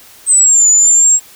sine exponential two-way sweep, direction down then up, 8300 to 6950 to 7620 Hz, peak -5 dBFS, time 0.26-1.2 s, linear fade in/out 50 ms, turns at 0.69 s, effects white hiss -40 dBFS RMS until 1.35 s

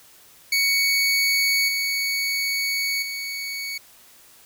25% pulse tone with level steps, 2231 Hz, C#7, 11 cents sharp, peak -14 / -18 / -24 dBFS, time 0.52-3.78 s, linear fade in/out 5 ms, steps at 1.68 / 3.02 s, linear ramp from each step 5 ms, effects white hiss -51 dBFS RMS until 4.45 s

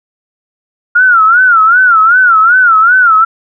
sine tone with vibrato, 1396.9 Hz, F6, in tune, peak -3 dBFS, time 0.95-3.25 s, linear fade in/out 10 ms, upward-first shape sine, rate 2.6 Hz, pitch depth 150 cents each way, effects none

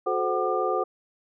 sine tone cluster, 365.3 / 433.4 / 519 / 747 / 1198 Hz, F#4 / A4 / C5 / F#5 / D6, -22 / -26 / -14 / +16 / +34 cents, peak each -29 dBFS, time 0.06-0.84 s, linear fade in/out 10 ms, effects none

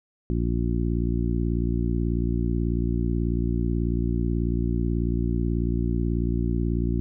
harmonic tone, 58.27 Hz, A#1, in tune, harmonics 1 / 2 / 3 / 4 / 5 / 6, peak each -25 / -28 / -30 / -31 / -32 / -33 dBFS, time 0.3-7 s, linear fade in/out 0 ms, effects none

